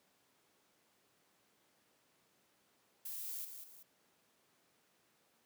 violet noise with echo, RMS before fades -44 dBFS, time 3.05-3.45 s, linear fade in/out 5 ms, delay 190 ms, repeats 2, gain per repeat -7 dB, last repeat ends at 3.83 s, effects pink hiss -73 dBFS RMS until 5.45 s + high-pass 200 Hz 12 dB/octave

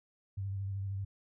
sine tone with vibrato, 98 Hz, G2, in tune, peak -34 dBFS, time 0.37-1.05 s, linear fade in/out 10 ms, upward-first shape square, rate 13 Hz, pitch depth 26 cents each way, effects none

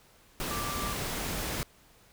sine tone in noise, 1174.7 Hz, D6, in tune, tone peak -36 dBFS, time 0.51-0.93 s, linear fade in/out 0 ms, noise pink, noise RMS -34 dBFS, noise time 0.4-1.63 s, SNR -5 dB, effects pink hiss -60 dBFS RMS until 2.12 s

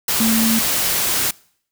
sine tone in noise, 224.6 Hz, A3, 36 cents sharp, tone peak -15 dBFS, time 0.2-0.59 s, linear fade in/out 5 ms, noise white, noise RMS -19 dBFS, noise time 0.08-1.31 s, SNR +1 dB, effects noise-tail reverb RT60 0.6 s tail -24 dB re dry

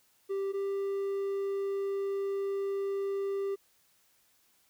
triangle tone pair in turn, 392 / 394.7 Hz, G4 / G4, 0 / +12 cents, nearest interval unison, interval 12 cents, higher second, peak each -28 / -28 dBFS, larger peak neither, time 0.29-0.53 / 0.53-3.56 s, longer second, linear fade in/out 20 ms, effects white hiss -68 dBFS RMS until 4.69 s

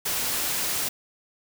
white noise, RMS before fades -27 dBFS, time 0.05-0.89 s, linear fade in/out 10 ms, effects none

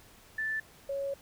sine tone pair in turn, 1760 / 554.4 Hz, A6 / C#5, 0 / 0 cents, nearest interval octave + minor sixth, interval 2000 cents, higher first, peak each -30 / -31 dBFS, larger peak first, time 0.38-0.6 / 0.89-1.14 s, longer second, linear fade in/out 5 ms, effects pink hiss -57 dBFS RMS until 1.21 s

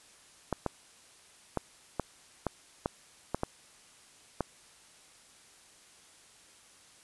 clicks, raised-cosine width 1 ms, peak -15 dBFS, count 9, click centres 0.527 / 0.663 / 1.573 / 1.997 / 2.467 / 2.859 / 3.346 / 3.434 / 4.407 s, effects white hiss -58 dBFS RMS until 7.03 s + resampled to 24000 Hz

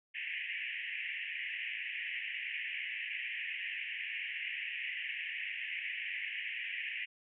pink band-pass noise, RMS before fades -40 dBFS, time 0.14-7.06 s, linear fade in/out 20 ms, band 1800 to 2900 Hz, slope 96 dB/octave, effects none

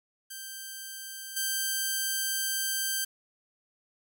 5% pulse tone with level steps, 1568 Hz, G6, in tune, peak -28 / -17 dBFS, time 0.3-3.05 s, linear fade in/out 10 ms, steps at 1.36 s, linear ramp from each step 10 ms, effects none

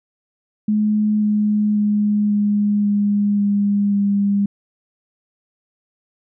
sine tone with pitch steps, 211.8 / 210 / 208.2 / 206.4 / 204.6 / 202.8 / 201.1 Hz, G#3 / G#3 / G#3 / G#3 / G#3 / G#3 / G3, +34 / +19 / +5 / -10 / -26 / -41 / +44 cents, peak -14 dBFS, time 0.68-4.46 s, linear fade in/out 5 ms, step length 540 ms, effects none

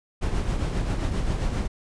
brown noise with tremolo, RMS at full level -23 dBFS, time 0.21-1.68 s, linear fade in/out 20 ms, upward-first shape triangle, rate 7.5 Hz, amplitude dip 50%, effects resampled to 22050 Hz

